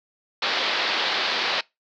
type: low-pass noise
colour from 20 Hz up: white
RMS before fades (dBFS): -24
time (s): 0.42-1.61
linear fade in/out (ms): 5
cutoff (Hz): 4600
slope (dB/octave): 48
effects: noise-tail reverb RT60 0.2 s tail -23 dB re dry + high-pass 400 Hz 12 dB/octave